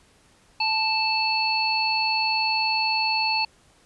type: harmonic tone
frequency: 880 Hz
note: A5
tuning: in tune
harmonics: 1 / 3 / 5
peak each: -25 / -25 / -25 dBFS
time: 0.6-3.45 s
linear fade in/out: 5 ms
effects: pink hiss -58 dBFS RMS until 3.85 s + resampled to 24000 Hz